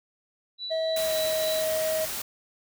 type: tone with tremolo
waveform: sine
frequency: 3951 Hz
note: B7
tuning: in tune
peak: -31 dBFS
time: 0.58-1.65 s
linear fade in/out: 50 ms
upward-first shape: triangle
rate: 3.5 Hz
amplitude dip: 50%
type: tone with pitch glide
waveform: triangle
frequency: 644 to 632.2 Hz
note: E5 to D#5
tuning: -41 to +27 cents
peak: -23 dBFS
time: 0.7-2.06 s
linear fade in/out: 20 ms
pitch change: -32 cents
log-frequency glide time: 1.01-1.12 s
type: noise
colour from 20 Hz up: white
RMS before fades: -33 dBFS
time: 0.96-2.22 s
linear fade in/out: 5 ms
effects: none